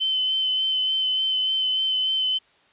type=tone with vibrato; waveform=sine; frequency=3060 Hz; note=G7; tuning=42 cents flat; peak=-20 dBFS; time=0-2.39 s; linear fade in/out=20 ms; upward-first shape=sine; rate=3.4 Hz; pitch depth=15 cents each way; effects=white hiss -59 dBFS RMS until 2.72 s + resampled to 8000 Hz